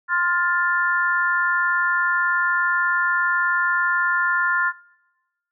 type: chord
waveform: sine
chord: F major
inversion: second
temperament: equal with one note detuned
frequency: 1046.5 / 1408.3 / 1760 Hz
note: C6 / F6 / A6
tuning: 0 / +14 / 0 cents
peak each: -24 / -20 / -22 dBFS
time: 0.08-4.73 s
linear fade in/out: 50 ms
effects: noise-tail reverb RT60 1.0 s tail -22 dB re dry